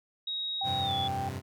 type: tone with pitch glide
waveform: sine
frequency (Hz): 3787 to 3433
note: A#7 to A7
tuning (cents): +27 to -43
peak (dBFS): -31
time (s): 0.27-1.08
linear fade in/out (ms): 5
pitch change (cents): -170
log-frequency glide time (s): 0.81-0.94
type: tone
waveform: sine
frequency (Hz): 784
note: G5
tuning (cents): 0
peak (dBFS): -31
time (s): 0.61-1.29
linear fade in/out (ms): 5
type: chord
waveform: sawtooth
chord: F suspended second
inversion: none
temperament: equal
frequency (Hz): 87.31 / 98 / 130.81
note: F2 / G2 / C3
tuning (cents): 0 / 0 / 0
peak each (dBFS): -37 / -34 / -34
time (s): 0.63-1.42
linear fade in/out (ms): 50
effects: none